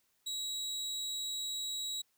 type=tone with amplitude modulation; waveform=30% pulse; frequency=3870 Hz; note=B7; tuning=36 cents flat; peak=-32 dBFS; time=0.26-2.02 s; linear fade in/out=10 ms; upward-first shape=sine; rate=283 Hz; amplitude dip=30%; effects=white hiss -75 dBFS RMS until 2.17 s